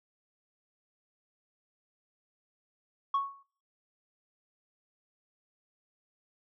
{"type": "tone with exponential decay", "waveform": "sine", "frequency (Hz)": 1107, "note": "C#6", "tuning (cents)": -3, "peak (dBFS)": -21, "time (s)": [3.14, 3.43], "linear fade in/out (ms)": 5, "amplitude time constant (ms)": 62, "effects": ["noise-tail reverb RT60 0.5 s tail -21 dB re dry", "tanh soft clip ceiling -23 dBFS"]}